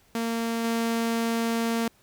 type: tone with level steps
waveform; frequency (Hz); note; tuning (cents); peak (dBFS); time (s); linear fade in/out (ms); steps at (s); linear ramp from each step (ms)
sawtooth; 229.7; A#3; -25; -22 / -20; 0.15-1.88; 2; 0.64; 5
effects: pink hiss -61 dBFS RMS until 2.02 s